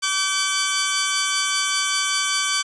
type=tone pair together; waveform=10% pulse; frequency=1152 / 1537.7 Hz; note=D6 / G6; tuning=-34 / -34 cents; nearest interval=perfect fourth; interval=500 cents; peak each=-14 dBFS; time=0.02-2.63 s; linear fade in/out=20 ms; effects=resampled to 22050 Hz